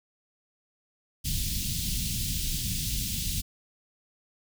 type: band-stop noise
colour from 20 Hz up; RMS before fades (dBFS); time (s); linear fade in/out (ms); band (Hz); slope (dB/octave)
pink; -30; 1.24-3.42; 20; 200 to 3200; 24
effects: none